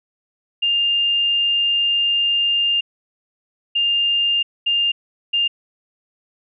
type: tone bursts at uneven times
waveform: sine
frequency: 2806 Hz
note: F7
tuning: 8 cents sharp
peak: -15 dBFS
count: 4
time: 0.62-2.81 / 3.75-4.43 / 4.66-4.92 / 5.33-5.48 s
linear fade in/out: 10 ms
effects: none